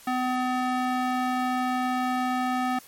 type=tone with band-pass filter; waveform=square; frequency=253.1 Hz; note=B3; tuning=43 cents sharp; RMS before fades=-26 dBFS; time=0.07-2.79 s; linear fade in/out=5 ms; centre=1000 Hz; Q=0.85; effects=white hiss -50 dBFS RMS until 2.87 s + MP3 64 kbps